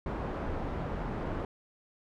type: low-pass noise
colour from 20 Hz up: pink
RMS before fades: -35 dBFS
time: 0.06-1.45 s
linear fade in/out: 2 ms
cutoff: 1100 Hz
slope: 12 dB/octave
effects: none